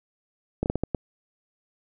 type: slowing click train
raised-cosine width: 2 ms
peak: -11 dBFS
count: 6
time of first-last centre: 0.63-0.947 s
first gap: 29 ms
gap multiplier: 1.4
effects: none